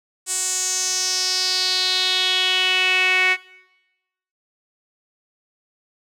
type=tone with band-pass filter sweep; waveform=sawtooth; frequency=370.7 Hz; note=F#4; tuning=3 cents sharp; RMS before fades=-20 dBFS; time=0.26-3.37 s; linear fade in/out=50 ms; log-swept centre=8000 to 2200 Hz; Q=4.4; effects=noise-tail reverb RT60 1.0 s tail -20 dB re dry